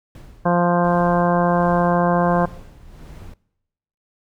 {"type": "noise with exponential decay", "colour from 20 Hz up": "brown", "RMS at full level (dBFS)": -35, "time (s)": [0.15, 0.98], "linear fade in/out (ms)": 2, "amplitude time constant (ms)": 180}
{"type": "harmonic tone", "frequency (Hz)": 174.61, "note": "F3", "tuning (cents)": 0, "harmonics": [1, 2, 3, 4, 5, 6, 7, 8, 9], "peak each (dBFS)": [-18, -25, -21, -21, -26, -23, -34, -36, -30], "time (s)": [0.45, 2.46], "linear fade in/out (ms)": 10}
{"type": "noise with tremolo", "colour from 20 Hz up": "brown", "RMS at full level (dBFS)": -36, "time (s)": [0.84, 3.34], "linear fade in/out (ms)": 5, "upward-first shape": "sine", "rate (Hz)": 1.4, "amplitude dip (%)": 60}
{"effects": ["noise-tail reverb RT60 0.9 s tail -23 dB re dry"]}